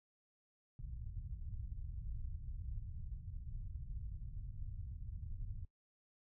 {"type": "low-pass noise", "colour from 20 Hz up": "pink", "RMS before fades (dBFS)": -45, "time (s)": [0.79, 5.65], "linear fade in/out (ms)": 2, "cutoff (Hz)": 110, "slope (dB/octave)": 24, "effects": ["noise-tail reverb RT60 0.1 s tail -19 dB re dry"]}